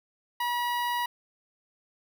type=tone with notch filter; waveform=sawtooth; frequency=965 Hz; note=B5; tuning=40 cents flat; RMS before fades=-29 dBFS; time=0.4-1.06 s; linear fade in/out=5 ms; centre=7200 Hz; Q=0.74; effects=none